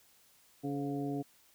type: harmonic tone with a mistuned harmonic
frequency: 141.5 Hz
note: C#3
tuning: 36 cents sharp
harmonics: 1 / 2 / 3 / 4 / 5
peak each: -40 / -35 / -41 / -50 / -44 dBFS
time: 0.63-1.23 s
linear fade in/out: 20 ms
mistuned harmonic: 4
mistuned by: -120 cents
effects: white hiss -65 dBFS RMS until 1.54 s